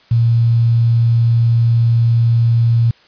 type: tone with quantisation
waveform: sine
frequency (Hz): 116.54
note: A#2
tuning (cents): 0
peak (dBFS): -9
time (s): 0.11-2.91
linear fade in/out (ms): 5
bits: 6
effects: white hiss -49 dBFS RMS until 3.07 s + resampled to 11025 Hz